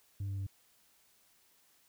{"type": "tone with pitch steps", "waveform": "sine", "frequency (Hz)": [98.8, 98, 97.21], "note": ["G2", "G2", "G2"], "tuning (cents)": [14, 0, -14], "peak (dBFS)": -32, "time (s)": [0.2, 0.467], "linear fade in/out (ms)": 5, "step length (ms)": 89, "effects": ["tanh soft clip ceiling -34 dBFS", "white hiss -68 dBFS RMS until 1.88 s"]}